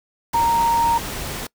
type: tone in noise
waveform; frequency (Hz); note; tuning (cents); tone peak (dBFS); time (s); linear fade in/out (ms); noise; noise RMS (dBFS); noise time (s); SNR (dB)
sine; 929; A#5; -6; -15; 0.34-0.98; 5; pink; -29; 0.33-1.47; +11
effects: noise-tail reverb RT60 0.1 s tail -24 dB re dry